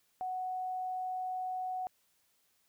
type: tone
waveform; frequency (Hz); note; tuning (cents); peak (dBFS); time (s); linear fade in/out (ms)
sine; 741; F#5; +2; -34; 0.21-1.87; 0
effects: white hiss -73 dBFS RMS until 2.68 s